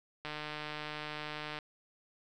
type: click train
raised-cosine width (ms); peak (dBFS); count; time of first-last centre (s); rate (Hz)
0.3; -24; 203; 0.25-1.588; 151
effects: none